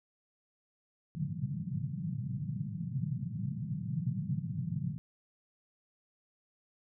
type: band-pass noise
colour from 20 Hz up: white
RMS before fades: -36 dBFS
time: 1.15-4.98 s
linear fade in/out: 0 ms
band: 110 to 180 Hz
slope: 48 dB/octave
effects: none